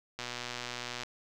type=click train; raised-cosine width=0.2 ms; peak=-20 dBFS; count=104; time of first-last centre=0.19-1.034 s; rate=122 Hz; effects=none